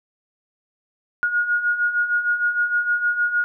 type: beating tone pair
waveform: sine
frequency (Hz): 1434 / 1440.5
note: F6 / F#6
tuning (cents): +45 / -47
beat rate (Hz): 6.5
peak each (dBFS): -25 / -19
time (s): 1.23-3.44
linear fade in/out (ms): 0
effects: none